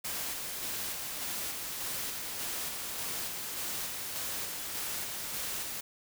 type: noise with tremolo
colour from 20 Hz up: white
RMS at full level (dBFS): -36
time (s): 0.04-5.81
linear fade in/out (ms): 10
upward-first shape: square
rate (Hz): 1.7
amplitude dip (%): 25
effects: none